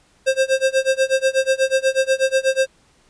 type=tone with tremolo; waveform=square; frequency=530 Hz; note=C5; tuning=22 cents sharp; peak=-13 dBFS; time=0.26-2.67 s; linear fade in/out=20 ms; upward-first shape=sine; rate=8.2 Hz; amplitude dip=95%; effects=pink hiss -57 dBFS RMS until 3.09 s + resampled to 22050 Hz